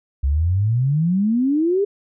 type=exponential sweep; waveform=sine; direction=up; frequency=65.41 to 415.3 Hz; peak=-15 dBFS; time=0.23-1.85 s; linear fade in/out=10 ms; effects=none